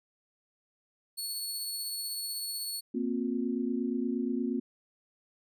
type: tone with tremolo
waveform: 20% pulse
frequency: 4404 Hz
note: C#8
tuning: 12 cents flat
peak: -27 dBFS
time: 1.17-2.81 s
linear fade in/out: 20 ms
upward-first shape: triangle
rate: 16 Hz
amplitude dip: 25%
type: chord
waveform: sine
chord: Bb suspended second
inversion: none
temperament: equal with one note detuned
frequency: 233.1 / 261.6 / 358.4 Hz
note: Bb3 / C4 / F4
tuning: 0 / 0 / +45 cents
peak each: -32 / -32 / -36 dBFS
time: 2.94-4.6 s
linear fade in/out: 10 ms
effects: none